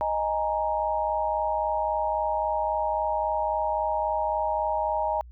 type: chord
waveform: sine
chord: D# suspended fourth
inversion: none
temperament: just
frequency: 622.3 / 829.7 / 933.4 Hz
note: D#5 / G#5 / A#5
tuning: 0 / -2 / +2 cents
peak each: -28 dBFS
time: 0.01-5.21 s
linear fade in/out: 0 ms
effects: added 60 Hz sine -43 dBFS peak until 5.31 s